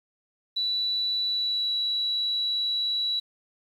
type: tone with pitch glide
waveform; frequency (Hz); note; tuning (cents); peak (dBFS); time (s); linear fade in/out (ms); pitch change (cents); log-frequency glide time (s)
sine; 3953 to 3921; B7 to B7; +1 to -13; -24; 0.56-3.2; 10; -14; 1.25-1.73
effects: 9-bit